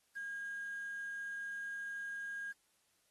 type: tone with quantisation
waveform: sine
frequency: 1626 Hz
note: G#6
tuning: 37 cents flat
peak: -40 dBFS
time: 0.15-2.53 s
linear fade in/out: 20 ms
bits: 10
effects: white hiss -75 dBFS RMS until 3.1 s + AAC 32 kbps